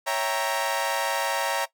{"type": "chord", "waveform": "sawtooth", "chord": "C# diminished seventh", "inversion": "none", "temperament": "equal", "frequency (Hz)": [554.4, 659.3, 784, 932.3], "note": ["C#5", "E5", "G5", "Bb5"], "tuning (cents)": [0, 0, 0, 0], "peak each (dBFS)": [-26, -27, -28, -24], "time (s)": [0.06, 1.66], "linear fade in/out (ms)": 20, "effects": ["noise-tail reverb RT60 0.1 s tail -17 dB re dry"]}